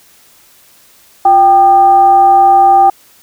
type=tone with frequency modulation; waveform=sine; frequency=784 Hz; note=G5; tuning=in tune; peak=-3 dBFS; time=1.25-2.9 s; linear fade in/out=5 ms; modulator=431 Hz; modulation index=0.33; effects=white hiss -45 dBFS RMS until 3.22 s